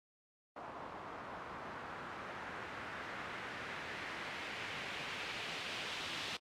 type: noise with low-pass filter sweep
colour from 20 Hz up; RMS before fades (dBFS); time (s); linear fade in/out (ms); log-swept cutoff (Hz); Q
white; -45; 0.56-6.37; 5; 980 to 3400; 1.6
effects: high-pass 80 Hz 12 dB/octave + AAC 64 kbps